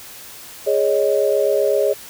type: chord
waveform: sine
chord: Ab suspended fourth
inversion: none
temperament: equal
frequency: 415.3 / 554.4 / 622.3 Hz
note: Ab4 / Db5 / Eb5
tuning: 0 / 0 / 0 cents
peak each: -18 / -18 / -20 dBFS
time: 0.66-1.94 s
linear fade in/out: 20 ms
effects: white hiss -38 dBFS RMS until 2.09 s